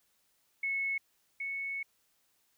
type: tone pair in turn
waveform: sine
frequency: 2196 / 2209 Hz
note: C#7 / C#7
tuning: -17 / -7 cents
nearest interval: unison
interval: 10 cents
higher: second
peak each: -30 / -34 dBFS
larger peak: first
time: 0.63-0.98 / 1.4-1.83 s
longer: second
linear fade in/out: 5 ms
effects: white hiss -73 dBFS RMS until 2.57 s